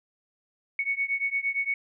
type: beating tone pair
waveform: sine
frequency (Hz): 2217 / 2225.7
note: C#7 / C#7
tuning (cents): 0 / +6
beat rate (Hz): 8.7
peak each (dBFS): -28 / -29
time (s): 0.79-1.74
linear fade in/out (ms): 2
effects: none